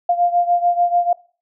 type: beating tone pair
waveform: sine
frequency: 698.5 / 705.3 Hz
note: F5 / F5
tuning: 0 / +17 cents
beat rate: 6.8 Hz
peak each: -15 / -19 dBFS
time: 0.09-1.13 s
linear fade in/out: 5 ms
effects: noise-tail reverb RT60 0.4 s tail -22 dB re dry